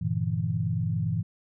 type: chord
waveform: sine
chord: E half-diminished seventh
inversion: first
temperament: equal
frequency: 98 / 116.54 / 146.83 / 164.81 Hz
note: G2 / Bb2 / D3 / E3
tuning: 0 / 0 / 0 / 0 cents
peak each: -31 / -29 / -34 / -29 dBFS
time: 0.01-1.23 s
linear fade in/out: 10 ms
effects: none